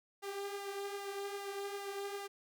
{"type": "tone with flanger", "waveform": "sawtooth", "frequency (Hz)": 399.4, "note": "G4", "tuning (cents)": 32, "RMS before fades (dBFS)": -42, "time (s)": [0.22, 2.28], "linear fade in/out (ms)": 20, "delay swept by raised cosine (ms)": [1.4, 5.3], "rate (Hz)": 2.5, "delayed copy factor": 0.5, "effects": []}